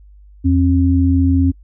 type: tone pair together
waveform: sine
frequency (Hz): 84.6 / 268.6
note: E2 / C4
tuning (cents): +45 / +46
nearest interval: octave + minor sixth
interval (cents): 2001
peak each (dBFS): -13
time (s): 0.44-1.52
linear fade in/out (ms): 20
effects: noise-tail reverb RT60 0.1 s tail -24 dB re dry + added 50 Hz sine -40 dBFS peak until 1.63 s